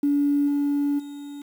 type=tone with level steps; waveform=triangle; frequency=286.7 Hz; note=D4; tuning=42 cents flat; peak=-14 / -17 / -32 dBFS; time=0.03-1.42 s; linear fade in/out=5 ms; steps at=0.47 / 0.98 s; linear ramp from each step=20 ms; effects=tanh soft clip ceiling -16 dBFS + 8-bit